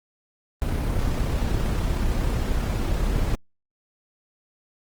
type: noise with amplitude modulation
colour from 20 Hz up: brown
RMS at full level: -22 dBFS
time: 0.62-3.35 s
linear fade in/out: 0 ms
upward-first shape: sine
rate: 32.8 Hz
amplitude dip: 30%
effects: Opus 24 kbps